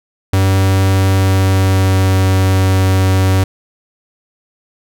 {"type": "tone with pitch glide", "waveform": "45% pulse", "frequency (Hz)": [95.9, 94.8], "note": ["G2", "F#2"], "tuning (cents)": [-37, 43], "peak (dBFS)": -9, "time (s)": [0.33, 3.44], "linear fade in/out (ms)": 5, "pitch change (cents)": -20, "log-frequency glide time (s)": [0.93, 2.26], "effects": []}